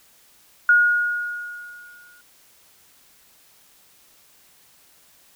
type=tone with exponential decay; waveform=sine; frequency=1440 Hz; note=F#6; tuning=47 cents flat; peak=-10 dBFS; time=0.69-2.21 s; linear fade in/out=2 ms; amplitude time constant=330 ms; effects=white hiss -55 dBFS RMS until 5.35 s